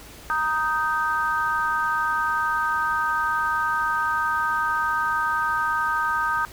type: chord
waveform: sine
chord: Eb major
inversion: second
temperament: just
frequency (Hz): 933.4 / 1244.5 / 1555.6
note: Bb5 / Eb6 / G6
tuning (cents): +2 / 0 / -14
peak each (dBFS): -27 / -24 / -25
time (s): 0.3-6.45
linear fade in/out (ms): 0
effects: added 50 Hz sine -50 dBFS peak until 6.52 s + pink hiss -44 dBFS RMS until 6.52 s